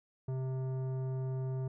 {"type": "tone with tanh clipping", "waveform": "sine", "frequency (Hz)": 130.81, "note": "C3", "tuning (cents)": 0, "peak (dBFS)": -35, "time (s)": [0.28, 1.68], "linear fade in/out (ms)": 5, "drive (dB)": 13, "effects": []}